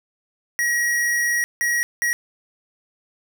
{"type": "tone bursts at uneven times", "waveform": "square", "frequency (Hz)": 1904, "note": "A#6", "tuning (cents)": 36, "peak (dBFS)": -19, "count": 3, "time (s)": [[0.59, 1.44], [1.61, 1.83], [2.02, 2.13]], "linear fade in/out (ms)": 0, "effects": []}